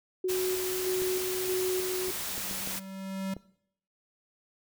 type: tone with tremolo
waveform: sine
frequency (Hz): 370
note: F#4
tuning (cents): 0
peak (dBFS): -26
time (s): 0.24-2.11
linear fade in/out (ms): 5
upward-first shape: square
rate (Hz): 1.6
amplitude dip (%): 35
type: noise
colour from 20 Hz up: white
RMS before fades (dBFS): -35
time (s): 0.28-2.8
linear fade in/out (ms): 20
type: clicks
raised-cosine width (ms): 2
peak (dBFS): -28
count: 6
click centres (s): 1.02 / 2.083 / 2.379 / 2.512 / 2.674 / 3.366
type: tone with exponential growth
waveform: square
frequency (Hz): 192.2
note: G3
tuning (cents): -34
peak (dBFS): -31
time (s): 1.59-3.34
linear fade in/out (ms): 5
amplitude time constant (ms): 380
effects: noise-tail reverb RT60 0.7 s tail -20 dB re dry